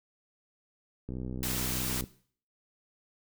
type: click train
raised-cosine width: 3 ms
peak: -25 dBFS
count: 61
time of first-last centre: 1.09-2.039 s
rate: 63.2 Hz
type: noise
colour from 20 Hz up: white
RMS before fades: -34 dBFS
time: 1.43-2.01 s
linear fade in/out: 0 ms
effects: noise-tail reverb RT60 0.5 s tail -18 dB re dry